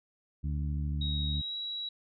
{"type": "harmonic tone", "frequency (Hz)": 73.42, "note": "D2", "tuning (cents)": 0, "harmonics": [1, 2, 3, 4], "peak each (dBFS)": [-31, -35, -43, -48], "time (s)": [0.43, 1.42], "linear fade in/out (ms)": 20}
{"type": "tone with pitch glide", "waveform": "sine", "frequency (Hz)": [3800, 3887], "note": ["A#7", "B7"], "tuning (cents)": [33, -28], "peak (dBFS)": -34, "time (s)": [1.01, 1.89], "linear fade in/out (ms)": 5, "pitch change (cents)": 39, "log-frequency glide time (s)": [1.31, 1.56]}
{"effects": []}